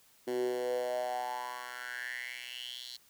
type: tone with high-pass filter sweep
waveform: 10% pulse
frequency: 124 Hz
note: B2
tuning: 7 cents sharp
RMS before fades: -37 dBFS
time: 0.27-2.97 s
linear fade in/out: 10 ms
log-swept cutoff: 320 to 4100 Hz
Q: 6.4
effects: white hiss -64 dBFS RMS until 3.09 s